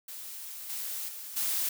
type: noise with level steps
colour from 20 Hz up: blue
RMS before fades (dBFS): -42 / -36 / -42 / -30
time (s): 0.08-1.69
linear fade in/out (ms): 5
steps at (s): 0.69 / 1.08 / 1.36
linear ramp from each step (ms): 10
effects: none

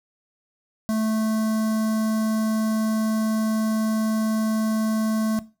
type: tone with notch filter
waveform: square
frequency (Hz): 219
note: A3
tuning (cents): -8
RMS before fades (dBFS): -23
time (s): 0.89-5.39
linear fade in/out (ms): 0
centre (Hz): 2600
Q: 0.67
effects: noise-tail reverb RT60 0.3 s tail -17 dB re dry

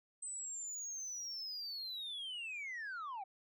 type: linear sweep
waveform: sine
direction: down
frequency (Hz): 8190 to 736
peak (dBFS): -39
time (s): 0.22-3.24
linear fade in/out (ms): 10
effects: tanh soft clip ceiling -40 dBFS

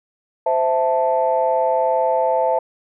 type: chord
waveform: sine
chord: A minor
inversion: first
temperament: equal with one note detuned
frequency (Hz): 517.5 / 659.3 / 880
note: C5 / E5 / A5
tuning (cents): -19 / 0 / 0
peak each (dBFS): -19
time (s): 0.46-2.59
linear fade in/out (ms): 5
effects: tanh soft clip ceiling -6 dBFS

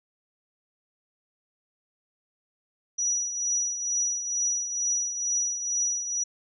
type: tone with tremolo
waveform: sine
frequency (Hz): 5840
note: F#8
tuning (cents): -24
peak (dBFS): -22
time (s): 2.98-6.24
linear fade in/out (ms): 10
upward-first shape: triangle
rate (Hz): 2.2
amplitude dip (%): 65
effects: none

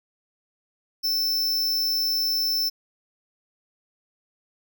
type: tone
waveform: square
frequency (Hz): 5320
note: E8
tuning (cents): +15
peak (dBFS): -22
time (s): 1.03-2.7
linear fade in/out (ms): 20
effects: none

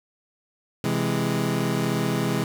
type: chord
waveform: 25% pulse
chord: C augmented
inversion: none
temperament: equal with one note detuned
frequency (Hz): 130.81 / 165.96 / 207.7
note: C3 / E3 / G#3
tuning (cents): 0 / +12 / 0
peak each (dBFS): -23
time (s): 0.84-2.44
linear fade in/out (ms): 2
effects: none

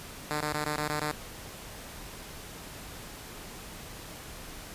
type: tone bursts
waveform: 5% pulse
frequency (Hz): 150.4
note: D3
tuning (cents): +42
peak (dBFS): -18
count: 7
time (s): 0.31-1.115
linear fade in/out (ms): 0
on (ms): 97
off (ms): 21
effects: pink hiss -44 dBFS RMS until 4.74 s + resampled to 32000 Hz

